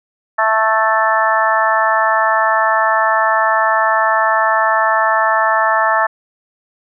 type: harmonic tone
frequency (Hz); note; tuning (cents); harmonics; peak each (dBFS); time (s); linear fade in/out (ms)
220; A3; 0; 3 / 4 / 5 / 6 / 7 / 8; -18 / -17 / -18 / -18 / -29 / -17; 0.38-6.07; 10
effects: none